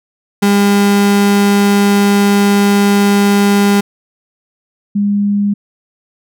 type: tone pair in turn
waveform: 35% pulse / sine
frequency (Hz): 201.8 / 203.3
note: G#3 / G#3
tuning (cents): -49 / -37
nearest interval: unison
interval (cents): 12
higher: second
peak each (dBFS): -6 / -10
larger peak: first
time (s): 0.42-3.81 / 4.95-5.54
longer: first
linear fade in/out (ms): 10
effects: none